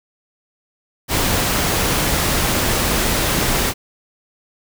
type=noise; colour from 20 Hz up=pink; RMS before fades=-18 dBFS; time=1.08-3.74 s; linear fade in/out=50 ms; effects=none